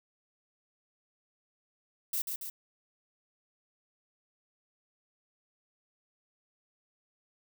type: noise with echo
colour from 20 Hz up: violet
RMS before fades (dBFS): -32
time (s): 2.13-2.22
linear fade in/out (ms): 5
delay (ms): 140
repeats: 2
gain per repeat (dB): -4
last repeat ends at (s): 2.5
effects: none